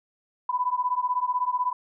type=beating tone pair; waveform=sine; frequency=987.8 / 1003.8 Hz; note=B5 / B5; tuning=0 / +28 cents; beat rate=16 Hz; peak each=-26 dBFS; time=0.49-1.73 s; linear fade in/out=5 ms; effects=none